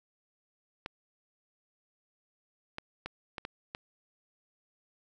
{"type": "clicks", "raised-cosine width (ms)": 0.3, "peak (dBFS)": -21, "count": 6, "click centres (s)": [0.861, 2.784, 3.06, 3.382, 3.451, 3.749], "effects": []}